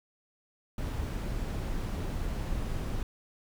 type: noise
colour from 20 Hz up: brown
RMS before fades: -33 dBFS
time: 0.78-3.03 s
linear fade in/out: 2 ms
effects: none

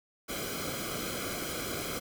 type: noise with comb filter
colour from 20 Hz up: pink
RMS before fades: -36 dBFS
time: 0.28-2 s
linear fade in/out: 20 ms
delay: 1.1 ms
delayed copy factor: -0.8
effects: none

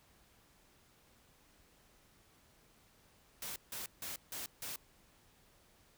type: noise bursts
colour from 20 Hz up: white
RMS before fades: -43 dBFS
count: 5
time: 3.42-4.76 s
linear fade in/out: 2 ms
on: 140 ms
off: 160 ms
effects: pink hiss -67 dBFS RMS until 5.97 s

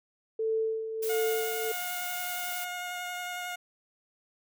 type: tone with tremolo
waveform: sine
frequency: 443.5 Hz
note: A4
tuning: 14 cents sharp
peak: -25 dBFS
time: 0.39-1.72 s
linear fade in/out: 5 ms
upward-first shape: sine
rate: 1.5 Hz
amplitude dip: 60%
type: noise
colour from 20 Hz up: blue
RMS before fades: -38 dBFS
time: 1.02-2.65 s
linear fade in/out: 10 ms
type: tone with vibrato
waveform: 15% pulse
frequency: 717 Hz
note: F5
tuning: 45 cents sharp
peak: -28 dBFS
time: 1.09-3.56 s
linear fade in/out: 10 ms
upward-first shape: triangle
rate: 11 Hz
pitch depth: 14 cents each way
effects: none

